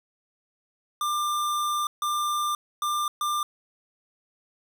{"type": "tone bursts at uneven times", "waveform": "square", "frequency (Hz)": 1193, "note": "D6", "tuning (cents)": 27, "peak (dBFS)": -25, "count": 4, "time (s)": [[1.01, 1.87], [2.02, 2.55], [2.82, 3.08], [3.21, 3.43]], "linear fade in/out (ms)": 2, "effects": []}